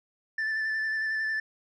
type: tone with vibrato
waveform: sine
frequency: 1760 Hz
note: A6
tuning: in tune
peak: -24 dBFS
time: 0.38-1.4 s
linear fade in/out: 5 ms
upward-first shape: square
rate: 11 Hz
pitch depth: 15 cents each way
effects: tanh soft clip ceiling -26 dBFS